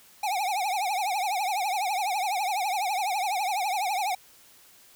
square tone with vibrato, 784 Hz, G5, in tune, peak -26 dBFS, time 0.23-4.15 s, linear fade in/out 5 ms, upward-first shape triangle, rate 12 Hz, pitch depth 190 cents each way, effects white hiss -55 dBFS RMS until 4.95 s

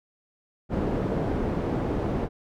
white low-pass noise, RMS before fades -27 dBFS, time 0.69-2.29 s, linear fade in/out 50 ms, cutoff 410 Hz, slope 12 dB/octave, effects none

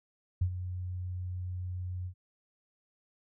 sine tone with ADSR envelope, 90.7 Hz, F#2, 34 cents flat, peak -23 dBFS, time 0.41-2.14 s, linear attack 8 ms, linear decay 76 ms, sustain -11 dB, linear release 81 ms, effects none

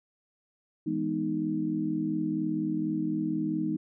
sine chord, E major seventh, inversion none, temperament equal, 164.81 / 207.7 / 246.9 / 311.1 Hz, E3 / G#3 / B3 / D#4, 0 / 0 / 0 / 0 cents, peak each -35 / -34 / -35 / -29 dBFS, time 0.86-3.77 s, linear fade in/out 10 ms, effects none

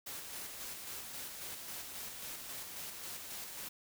white noise with tremolo, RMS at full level -44 dBFS, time 0.06-3.69 s, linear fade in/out 10 ms, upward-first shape square, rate 3.7 Hz, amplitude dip 30%, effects none

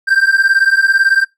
triangle beating tone pair, 1568 / 1586 Hz, G6 / G6, 0 / +20 cents, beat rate 18 Hz, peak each -10 dBFS, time 0.07-1.25 s, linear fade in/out 20 ms, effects noise-tail reverb RT60 0.2 s tail -24 dB re dry

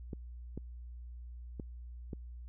clicks, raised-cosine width 3 ms, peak -27 dBFS, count 4, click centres 0.132 / 0.576 / 1.598 / 2.132 s, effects added 60 Hz sine -44 dBFS peak until 2.48 s

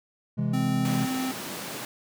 triangle chord, C augmented, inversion none, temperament equal, 130.81 / 164.81 / 207.7 Hz, C3 / E3 / G#3, 0 / 0 / 0 cents, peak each -26 / -28 / -26 dBFS, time 0.37-1.06 s, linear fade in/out 20 ms
square tone, 260 Hz, C4, 11 cents flat, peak -28 dBFS, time 0.53-1.32 s, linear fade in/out 10 ms
pink high-pass noise, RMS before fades -36 dBFS, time 0.85-1.85 s, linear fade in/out 2 ms, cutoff 140 Hz, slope 24 dB/octave
effects none

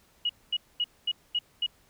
sine tone bursts, 2900 Hz, F#7, 35 cents flat, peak -24 dBFS, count 6, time 0.25-1.664 s, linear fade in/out 5 ms, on 44 ms, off 230 ms, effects pink hiss -63 dBFS RMS until 1.89 s

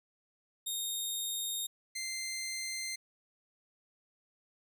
15% pulse tone pair in turn, 3700 / 2085 Hz, A#7 / C7, -14 / -7 cents, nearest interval minor seventh, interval 993 cents, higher first, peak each -27 / -30 dBFS, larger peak first, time 0.66-1.67 / 1.95-2.96 s, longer neither, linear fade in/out 10 ms, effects none

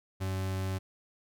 40% pulse tone, 95 Hz, F#2, 46 cents sharp, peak -30 dBFS, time 0.2-0.79 s, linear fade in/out 20 ms, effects none

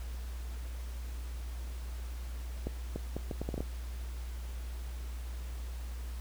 accelerating click train, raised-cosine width 2 ms, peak -22 dBFS, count 9, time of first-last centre 2.67-3.605 s, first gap 290 ms, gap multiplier 0.71, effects added 60 Hz sine -37 dBFS peak until 6.2 s + pink hiss -53 dBFS RMS until 6.2 s

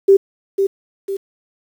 sine tone with echo, 392 Hz, G4, in tune, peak -5 dBFS, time 0.08-0.17 s, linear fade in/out 10 ms, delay 500 ms, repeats 2, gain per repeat -7 dB, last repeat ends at 1.17 s, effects 7-bit

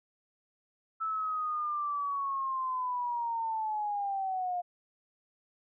sine linear sweep, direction down, 1318 to 705 Hz, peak -30 dBFS, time 1-4.62 s, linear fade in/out 20 ms, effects none

